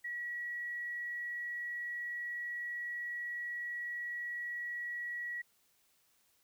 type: tone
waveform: sine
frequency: 1924 Hz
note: B6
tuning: 46 cents flat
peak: -37 dBFS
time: 0.04-5.42 s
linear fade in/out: 10 ms
effects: white hiss -72 dBFS RMS until 6.43 s